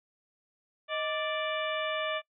harmonic tone with a mistuned harmonic, 587.3 Hz, D5, in tune, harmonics 1 / 2 / 3 / 4 / 5 / 6, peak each -33 / -36 / -38 / -39 / -40 / -41 dBFS, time 0.88-2.22 s, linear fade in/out 50 ms, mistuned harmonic 1, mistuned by +110 cents, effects noise-tail reverb RT60 0.1 s tail -22 dB re dry

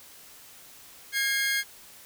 sawtooth tone pair together, 1634 / 2130 Hz, G#6 / C7, -29 / +30 cents, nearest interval perfect fourth, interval 459 cents, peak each -23 / -25 dBFS, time 1.12-1.64 s, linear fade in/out 50 ms, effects white hiss -50 dBFS RMS until 2.05 s

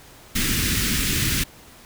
pink band-stop noise, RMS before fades -22 dBFS, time 0.35-1.44 s, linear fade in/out 10 ms, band 320 to 1600 Hz, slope 24 dB/octave, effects pink hiss -47 dBFS RMS until 1.85 s

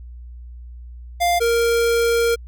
square tone pair in turn, 698.5 / 466.2 Hz, F5 / A#4, 0 / 0 cents, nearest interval perfect fifth, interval 700 cents, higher first, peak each -16 / -16 dBFS, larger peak neither, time 1.2-1.4 / 1.4-2.36 s, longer second, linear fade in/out 20 ms, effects added 60 Hz sine -34 dBFS peak until 2.47 s

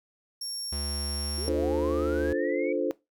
30% pulse tone, 5520 Hz, F8, 21 cents flat, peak -29 dBFS, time 0.41-1.49 s, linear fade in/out 5 ms
square tone with pitch glide, 72.1 to 74.95 Hz, D2 to D2, -31 to +36 cents, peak -33 dBFS, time 0.72-2.33 s, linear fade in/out 5 ms, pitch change +67 cents, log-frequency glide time 1.16-1.49 s
sine linear sweep, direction up, 318.6 to 2297 Hz, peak -37 dBFS, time 1.37-2.73 s, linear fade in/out 10 ms
sine chord, D minor seventh, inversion none, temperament equal, 293.7 / 349.2 / 440 / 523.3 Hz, D4 / F4 / A4 / C5, 0 / 0 / 0 / 0 cents, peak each -30 dBFS, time 1.48-2.91 s, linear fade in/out 0 ms
effects noise-tail reverb RT60 0.2 s tail -19 dB re dry

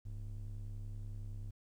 triangle ring-modulated tone, 65.41 Hz, C2, in tune, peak -36 dBFS, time 0.05-1.51 s, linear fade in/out 10 ms, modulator 35.3 Hz, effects 12-bit

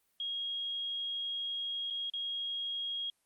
sine tone with dropouts, 3276 Hz, G#7, 24 cents flat, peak -34 dBFS, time 0.2-3.1 s, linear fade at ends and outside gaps 2 ms, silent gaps 1.902-1.906 / 2.099-2.136 s, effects white hiss -75 dBFS RMS until 3.25 s + Opus 32 kbps

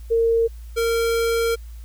sine / square tone pair in turn, 458.5 / 461 Hz, A#4 / A#4, -29 / -19 cents, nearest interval unison, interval 10 cents, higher second, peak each -15 / -19 dBFS, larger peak first, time 0.1-0.48 / 0.76-1.56 s, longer second, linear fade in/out 20 ms, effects added 57 Hz sine -34 dBFS peak until 1.84 s + white hiss -55 dBFS RMS until 1.84 s

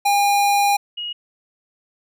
square / sine tone pair in turn, 810 / 2887 Hz, G#5 / F#7, -43 / -43 cents, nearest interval octave + minor seventh, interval 2200 cents, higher second, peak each -15 / -25 dBFS, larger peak first, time 0.05-0.77 / 0.97-1.13 s, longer first, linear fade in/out 10 ms, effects none

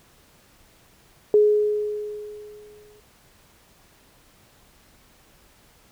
sine tone with exponential decay, 420 Hz, G#4, 19 cents sharp, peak -11 dBFS, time 1.34-3 s, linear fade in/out 1 ms, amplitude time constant 360 ms, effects pink hiss -56 dBFS RMS until 5.91 s

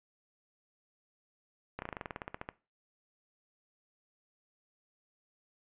slowing click train, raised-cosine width 0.5 ms, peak -23 dBFS, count 15, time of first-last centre 1.79-2.489 s, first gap 31 ms, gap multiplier 1.07, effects noise-tail reverb RT60 0.3 s tail -19 dB re dry + resampled to 8000 Hz

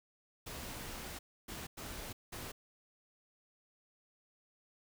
pink noise bursts at uneven times, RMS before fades -45 dBFS, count 4, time 0.46-1.19 / 1.48-1.67 / 1.77-2.13 / 2.32-2.52 s, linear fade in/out 10 ms, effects none

